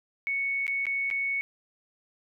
sine tone with dropouts, 2217 Hz, C#7, in tune, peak -26 dBFS, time 0.27-1.41 s, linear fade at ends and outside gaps 0 ms, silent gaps 0.667-0.679 / 0.855-0.867 / 1.102-1.111 s, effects none

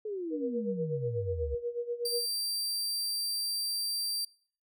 sine exponential sweep, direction down, 440 to 67.3 Hz, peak -33 dBFS, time 0.05-1.55 s, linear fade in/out 5 ms
sine tone with tremolo, 477.6 Hz, A#4, 42 cents sharp, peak -29 dBFS, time 0.3-2.26 s, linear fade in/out 50 ms, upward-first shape sine, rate 8.2 Hz, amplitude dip 85%
sawtooth tone, 4699 Hz, D8, in tune, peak -28 dBFS, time 2.05-4.25 s, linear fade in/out 5 ms
effects noise-tail reverb RT60 0.5 s tail -23 dB re dry

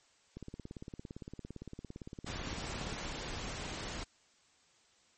click train, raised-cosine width 3 ms, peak -31 dBFS, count 46, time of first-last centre 0.37-2.927 s, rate 17.6 Hz
pink noise, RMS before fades -41 dBFS, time 2.26-4.04 s, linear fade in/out 10 ms
effects white hiss -68 dBFS RMS until 5.17 s + MP3 32 kbps

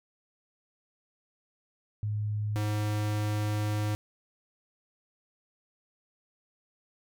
sine / square tone pair in turn, 105.4 / 105.4 Hz, G#2 / G#2, +26 / +26 cents, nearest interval unison, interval 0 cents, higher neither, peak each -28 dBFS, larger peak neither, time 2.03-2.56 / 2.56-3.95 s, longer second, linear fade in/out 0 ms, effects none

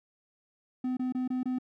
triangle tone bursts, 254.2 Hz, C4, 50 cents flat, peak -26 dBFS, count 5, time 0.84-1.586 s, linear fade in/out 5 ms, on 130 ms, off 24 ms, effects none

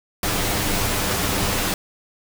pink noise with comb filter, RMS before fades -22 dBFS, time 0.23-1.74 s, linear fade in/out 2 ms, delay 10 ms, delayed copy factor +0.5, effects none

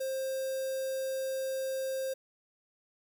square tone with notch filter, 530 Hz, C5, 22 cents sharp, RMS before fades -34 dBFS, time 0-2.14 s, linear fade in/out 10 ms, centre 2200 Hz, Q 0.52, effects 10-bit

